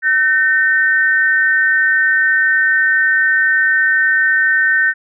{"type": "tone pair together", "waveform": "sine", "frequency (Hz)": [1528.6, 1824], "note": ["G6", "A#6"], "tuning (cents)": [-44, -38], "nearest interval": "minor third", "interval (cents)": 306, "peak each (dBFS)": -13, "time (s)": [0.02, 4.94], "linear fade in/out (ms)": 50, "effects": []}